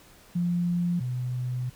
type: tone pair in turn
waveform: sine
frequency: 174.61 / 125.25 Hz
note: F3 / B2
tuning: 0 / +25 cents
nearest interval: tritone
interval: 575 cents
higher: first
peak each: -23 / -27 dBFS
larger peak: first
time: 0.35-1 / 1-1.7 s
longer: second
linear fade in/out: 10 ms
effects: pink hiss -54 dBFS RMS until 1.75 s